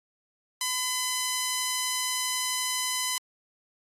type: tone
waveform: 5% pulse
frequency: 1011 Hz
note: B5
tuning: 40 cents sharp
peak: -14 dBFS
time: 0.61-3.18 s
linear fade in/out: 2 ms
effects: low-pass 12000 Hz 12 dB/octave + AAC 64 kbps